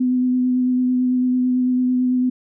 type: tone with vibrato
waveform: sine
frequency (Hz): 252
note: B3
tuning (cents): +35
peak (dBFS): -15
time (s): 0-2.3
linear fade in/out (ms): 10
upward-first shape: sine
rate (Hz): 9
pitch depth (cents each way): 13
effects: none